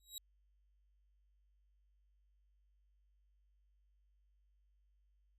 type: tone with exponential growth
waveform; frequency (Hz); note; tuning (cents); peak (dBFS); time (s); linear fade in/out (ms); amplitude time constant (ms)
20% pulse; 3843; B7; -48; -35; 0-0.18; 1; 38
effects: added 50 Hz sine -70 dBFS peak until 5.38 s